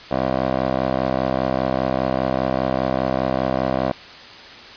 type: tone with band-pass filter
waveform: 15% pulse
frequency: 65 Hz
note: C2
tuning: 11 cents flat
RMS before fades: -21 dBFS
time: 0.11-3.92 s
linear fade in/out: 5 ms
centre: 610 Hz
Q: 1.5
effects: white hiss -39 dBFS RMS until 4.76 s + resampled to 11025 Hz